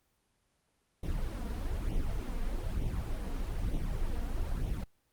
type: noise with flanger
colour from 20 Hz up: brown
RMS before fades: -33 dBFS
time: 1.03-4.84 s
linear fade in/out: 5 ms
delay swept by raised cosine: 0.31 to 4.31 ms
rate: 1.1 Hz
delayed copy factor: +0.7
effects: pink hiss -75 dBFS RMS until 5.12 s + Opus 24 kbps